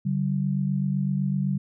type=tone pair together; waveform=sine; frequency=143.01 / 190.9 Hz; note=D3 / G3; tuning=-46 / -46 cents; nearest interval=perfect fourth; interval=500 cents; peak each=-25 dBFS; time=0.05-1.58 s; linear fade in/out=10 ms; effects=none